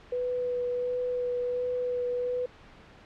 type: tone with vibrato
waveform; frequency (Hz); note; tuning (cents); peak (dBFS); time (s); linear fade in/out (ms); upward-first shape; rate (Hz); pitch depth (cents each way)
sine; 493.9; B4; 0; -27; 0.12-2.46; 5; sine; 1.4; 11
effects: pink hiss -52 dBFS RMS until 3.05 s + low-pass 3000 Hz 12 dB/octave